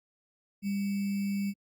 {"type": "tone with sample-and-hold", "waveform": "sine", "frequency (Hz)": 199.6, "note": "G3", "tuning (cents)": 32, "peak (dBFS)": -28, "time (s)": [0.62, 1.54], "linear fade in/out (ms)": 50, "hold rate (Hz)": 2450, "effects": ["Opus 48 kbps"]}